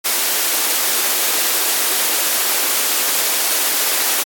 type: high-pass noise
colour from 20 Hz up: white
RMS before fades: -17 dBFS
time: 0.04-4.24 s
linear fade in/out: 20 ms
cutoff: 290 Hz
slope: 24 dB/octave
effects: AAC 64 kbps